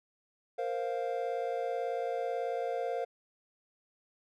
triangle chord, Bb suspended second, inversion none, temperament just, 466.2 / 524.4 / 699.2 Hz, Bb4 / C5 / F5, 0 / +4 / +2 cents, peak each -34 dBFS, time 0.58-3.05 s, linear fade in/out 10 ms, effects none

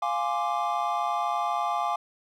triangle chord, D half-diminished seventh, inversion first, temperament equal, 698.5 / 830.6 / 1046.5 / 1174.7 Hz, F5 / Ab5 / C6 / D6, 0 / 0 / 0 / 0 cents, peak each -28 / -28 / -32 / -28 dBFS, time 0.02-1.96 s, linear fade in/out 5 ms, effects none

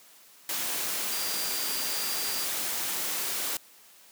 sine tone in noise, 4751 Hz, D8, 19 cents sharp, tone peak -36 dBFS, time 1.12-2.45 s, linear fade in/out 2 ms, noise white, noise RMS -31 dBFS, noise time 0.49-3.57 s, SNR -8 dB, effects white hiss -55 dBFS RMS until 4.11 s + high-pass 200 Hz 12 dB/octave

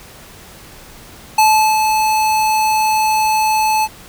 square tone with ADSR envelope, 867 Hz, A5, 26 cents flat, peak -8 dBFS, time 1.38-3.88 s, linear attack 6 ms, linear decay 380 ms, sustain -5 dB, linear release 43 ms, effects pink hiss -39 dBFS RMS until 4.08 s

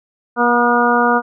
harmonic tone with a mistuned harmonic, 240 Hz, B3, 49 cents flat, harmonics 1 / 2 / 3 / 4 / 5 / 6, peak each -18 / -18 / -18 / -18 / -18 / -18 dBFS, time 0.36-1.22 s, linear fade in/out 50 ms, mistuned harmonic 5, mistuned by +22 cents, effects none

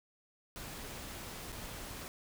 pink noise with dropouts, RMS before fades -45 dBFS, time 0.56-2.08 s, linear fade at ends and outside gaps 0 ms, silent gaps 1.52-1.526 s, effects none

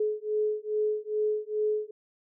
sine beating tone pair, 424.7 / 427.1 Hz, G#4 / G#4, +39 / +48 cents, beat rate 2.4 Hz, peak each -29 dBFS, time 0-1.91 s, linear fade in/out 5 ms, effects none

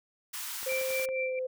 white high-pass noise, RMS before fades -38 dBFS, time 0.33-1.06 s, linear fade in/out 10 ms, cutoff 880 Hz, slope 48 dB/octave
click train, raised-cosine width 0.5 ms, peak -31 dBFS, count 6, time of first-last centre 0.63-1.089 s, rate 10.9 Hz
sine tone with pitch glide, 523.3 to 514 Hz, C5 to C5, 0 to -31 cents, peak -30 dBFS, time 0.66-1.47 s, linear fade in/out 10 ms, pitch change -31 cents, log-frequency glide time 1.11-1.33 s
sine tone with tremolo, 2349 Hz, D7, in tune, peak -31 dBFS, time 0.69-1.39 s, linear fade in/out 2 ms, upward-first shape sine, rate 4.3 Hz, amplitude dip 80%
effects none

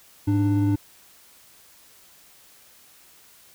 triangle tone pair together, 104.7 / 296.1 Hz, G#2 / D4, +15 / +14 cents, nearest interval octave + tritone, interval 1799 cents, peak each -19 dBFS, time 0.27-0.76 s, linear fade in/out 10 ms, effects white hiss -53 dBFS RMS until 3.54 s

